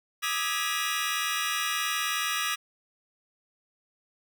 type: tone cluster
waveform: 25% pulse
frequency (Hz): 1200 / 1279 / 1664 / 1950 / 2844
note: D6 / D#6 / G#6 / B6 / F7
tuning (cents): +37 / +47 / +3 / -23 / +31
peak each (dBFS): -30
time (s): 0.22-2.56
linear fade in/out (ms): 20
effects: none